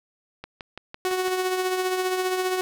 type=click train; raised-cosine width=0.3 ms; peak=-20 dBFS; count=6; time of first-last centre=0.44-1.28 s; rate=5.95 Hz
type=tone with tremolo; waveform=sawtooth; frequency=370 Hz; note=F#4; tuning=in tune; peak=-17 dBFS; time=1.05-2.61 s; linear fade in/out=0 ms; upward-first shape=triangle; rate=15 Hz; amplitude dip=50%
effects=none